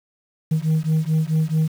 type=beating tone pair; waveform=sine; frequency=155.56 / 160.16 Hz; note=D#3 / E3; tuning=0 / -50 cents; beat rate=4.6 Hz; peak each=-18 dBFS; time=0.51-1.68 s; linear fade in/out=10 ms; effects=tanh soft clip ceiling -14 dBFS + 7-bit